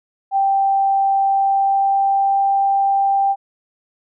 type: tone with pitch glide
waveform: sine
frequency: 784 to 788.5 Hz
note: G5 to G5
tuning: 0 to +10 cents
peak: -13 dBFS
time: 0.31-3.36 s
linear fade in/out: 50 ms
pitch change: +10 cents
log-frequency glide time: 1.25-2.44 s
effects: none